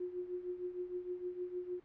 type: tone with tremolo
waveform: sine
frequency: 359.6 Hz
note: F#4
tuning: 49 cents flat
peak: -35 dBFS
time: 0-1.8 s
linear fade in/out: 5 ms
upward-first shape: triangle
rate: 6.5 Hz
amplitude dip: 80%
effects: pink hiss -67 dBFS RMS until 1.84 s + low-pass 2000 Hz 12 dB/octave